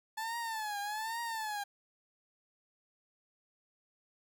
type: tone with vibrato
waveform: 30% pulse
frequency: 872 Hz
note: A5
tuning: 16 cents flat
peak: -33 dBFS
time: 0.17-1.64 s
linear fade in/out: 10 ms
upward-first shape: triangle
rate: 1.2 Hz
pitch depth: 140 cents each way
effects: none